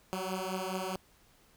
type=beating tone pair; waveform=10% pulse; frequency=185.5 / 190.3 Hz; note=F#3 / F#3; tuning=+5 / +49 cents; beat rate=4.8 Hz; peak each=-28 / -29 dBFS; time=0.13-0.96 s; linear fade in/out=0 ms; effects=pink hiss -64 dBFS RMS until 1.56 s